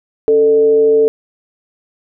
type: tone with frequency modulation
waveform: sine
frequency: 443.4 Hz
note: A4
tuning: 13 cents sharp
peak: -7 dBFS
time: 0.28-1.08 s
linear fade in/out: 0 ms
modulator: 163 Hz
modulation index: 0.3
effects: none